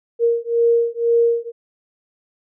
sine beating tone pair, 466.2 / 468.2 Hz, A#4 / A#4, 0 / +8 cents, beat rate 2 Hz, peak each -17 dBFS, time 0.19-1.52 s, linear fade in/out 50 ms, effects none

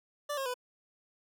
25% pulse tone with pitch steps, 585 / 539.6 / 497.6 Hz, D5 / C#5 / B4, -7 / -47 / +13 cents, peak -29 dBFS, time 0.29-0.542 s, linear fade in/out 10 ms, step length 84 ms, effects none

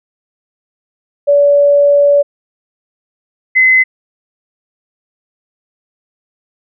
sine tone pair in turn, 573 / 2042 Hz, D5 / C7, -43 / -43 cents, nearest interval octave + minor seventh, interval 2200 cents, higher second, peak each -5 dBFS, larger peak neither, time 1.27-2.23 / 3.55-3.84 s, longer first, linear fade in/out 20 ms, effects none

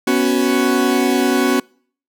40% pulse chord, B suspended second, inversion none, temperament equal, 246.9 / 277.2 / 370 Hz, B3 / C#4 / F#4, 0 / 0 / 0 cents, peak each -17 dBFS, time 0.07-1.6 s, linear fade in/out 5 ms, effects noise-tail reverb RT60 0.5 s tail -26 dB re dry

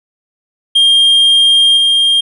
triangle tone with level steps, 3212 Hz, G7, 41 cents sharp, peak -4 / -6 dBFS, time 0.75-2.21 s, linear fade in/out 10 ms, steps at 1.77 s, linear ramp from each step 2 ms, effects resampled to 24000 Hz

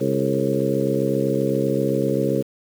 harmonic tone with a mistuned harmonic, 67.7 Hz, C#2, 40 cents flat, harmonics 2 / 3 / 4 / 5 / 6 / 7 / 8, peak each -26 / -26 / -26 / -26 / -26 / -26 / -26 dBFS, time 0-2.43 s, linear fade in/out 20 ms, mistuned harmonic 7, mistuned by -55 cents, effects 7-bit

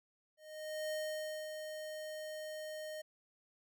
square tone with ADSR envelope, 618 Hz, D#5, 12 cents flat, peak -37 dBFS, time 0.37-3.02 s, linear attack 540 ms, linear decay 570 ms, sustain -6 dB, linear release 11 ms, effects none

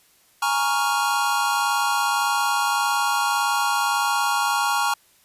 square chord, Bb minor seventh, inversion third, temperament equal, 830.6 / 932.3 / 1108.7 / 1396.9 Hz, Ab5 / Bb5 / Db6 / F6, 0 / 0 / 0 / 0 cents, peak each -26 dBFS, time 0.42-4.94 s, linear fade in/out 5 ms, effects white hiss -58 dBFS RMS until 5.24 s + resampled to 32000 Hz

